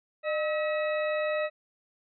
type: harmonic tone with a mistuned harmonic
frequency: 642 Hz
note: E5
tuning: 46 cents flat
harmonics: 1 / 2 / 3 / 4 / 6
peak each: -27 / -37 / -36 / -38 / -46 dBFS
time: 0.23-1.5 s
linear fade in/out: 50 ms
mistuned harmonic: 1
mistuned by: -91 cents
effects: none